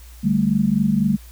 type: chord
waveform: sine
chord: D suspended fourth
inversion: none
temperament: equal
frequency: 146.83 / 196 / 220 Hz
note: D3 / G3 / A3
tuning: 0 / 0 / 0 cents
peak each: -24 / -18 / -19 dBFS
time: 0.23-1.17 s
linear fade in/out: 20 ms
effects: added 59 Hz sine -39 dBFS peak until 1.31 s + white hiss -49 dBFS RMS until 1.31 s